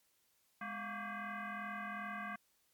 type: tone with frequency modulation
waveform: sine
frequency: 207.7 Hz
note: G#3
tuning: in tune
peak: -40 dBFS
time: 0.61-2.36 s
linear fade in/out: 5 ms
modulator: 458 Hz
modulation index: 4
effects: white hiss -75 dBFS RMS until 2.73 s + MP3 96 kbps